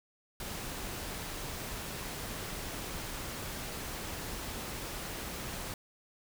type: noise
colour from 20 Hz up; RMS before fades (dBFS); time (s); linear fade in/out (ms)
pink; -40; 0.4-5.74; 2
effects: none